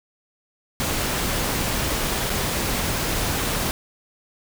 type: noise with dropouts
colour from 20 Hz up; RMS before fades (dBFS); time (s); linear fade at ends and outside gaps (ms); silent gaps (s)
pink; -24; 0.8-3.71; 0; 2.296-2.301
effects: none